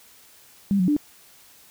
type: tone with pitch steps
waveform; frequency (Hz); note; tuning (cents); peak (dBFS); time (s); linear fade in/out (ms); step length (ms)
sine; 198.8 / 182.4 / 295.2; G3 / F#3 / D4; +25 / -24 / +9; -17; 0.71-0.965; 0; 85
effects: white hiss -52 dBFS RMS until 1.7 s